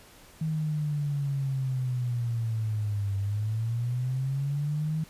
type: linear two-way sweep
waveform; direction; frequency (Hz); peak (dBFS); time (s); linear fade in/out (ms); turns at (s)
sine; down then up; 159.3 to 98 to 159.3; -26; 0.41-5.04; 5; 3.17
effects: pink hiss -53 dBFS RMS until 5.09 s + resampled to 32000 Hz